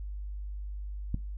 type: click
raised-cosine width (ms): 5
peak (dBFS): -19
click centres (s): 1.144
effects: noise-tail reverb RT60 0.2 s tail -17 dB re dry + added 50 Hz sine -35 dBFS peak until 1.37 s